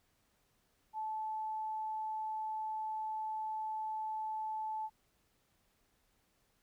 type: tone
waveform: sine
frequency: 870 Hz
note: A5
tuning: 20 cents flat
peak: -36 dBFS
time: 0.93-4.9 s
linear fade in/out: 50 ms
effects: pink hiss -75 dBFS RMS until 6.62 s